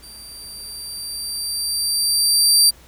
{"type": "tone with level ramp", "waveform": "25% pulse", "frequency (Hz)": 4687, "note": "D8", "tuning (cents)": -4, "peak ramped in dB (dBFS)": [-34, -5], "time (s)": [0.02, 2.71], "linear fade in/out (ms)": 20, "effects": ["added 60 Hz sine -49 dBFS peak until 2.87 s", "pink hiss -49 dBFS RMS until 2.87 s"]}